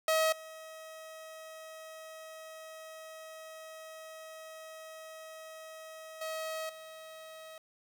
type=tone with level steps; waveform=sawtooth; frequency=637 Hz; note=D#5; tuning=41 cents sharp; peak=-22 / -42 / -32 / -43 dBFS; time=0.08-7.58 s; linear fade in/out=2 ms; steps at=0.32 / 6.21 / 6.69 s; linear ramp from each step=5 ms; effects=10-bit